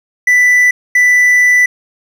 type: tone bursts at uneven times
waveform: triangle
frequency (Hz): 1982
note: B6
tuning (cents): +6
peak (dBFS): -4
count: 2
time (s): 0.27-0.71 / 0.95-1.66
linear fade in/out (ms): 5
effects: none